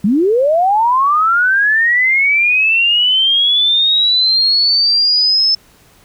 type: linear sweep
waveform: sine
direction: up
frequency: 182.3 to 5274 Hz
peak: -9 dBFS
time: 0.04-5.55 s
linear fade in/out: 5 ms
effects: pink hiss -48 dBFS RMS until 6.04 s